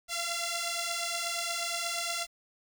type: beating tone pair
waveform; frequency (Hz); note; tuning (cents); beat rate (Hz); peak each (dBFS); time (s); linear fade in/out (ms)
5% pulse; 680 / 688.4; F5 / F5; -46 / -25; 8.4; -23; 0.08-2.27; 50
effects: 9-bit